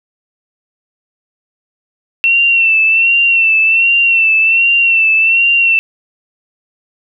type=tone with vibrato; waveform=sine; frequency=2700 Hz; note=E7; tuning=41 cents sharp; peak=-7 dBFS; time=2.24-5.79 s; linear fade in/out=0 ms; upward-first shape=sine; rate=1.3 Hz; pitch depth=48 cents each way; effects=none